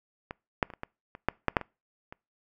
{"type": "clicks", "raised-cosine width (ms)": 0.5, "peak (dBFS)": [-21, -8, -28, -28, -20, -27, -8, -8, -6, -22, -27], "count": 11, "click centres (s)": [0.309, 0.628, 0.702, 0.737, 0.834, 1.151, 1.286, 1.483, 1.568, 1.613, 2.125], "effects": ["noise-tail reverb RT60 0.3 s tail -26 dB re dry"]}